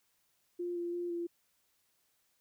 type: tone with pitch steps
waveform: sine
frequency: 350.8 / 345.6 / 349.7 / 343 Hz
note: F4 / F4 / F4 / F4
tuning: +8 / -18 / +2 / -31 cents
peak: -34 dBFS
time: 0.59-1.27 s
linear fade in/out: 10 ms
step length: 170 ms
effects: white hiss -75 dBFS RMS until 2.4 s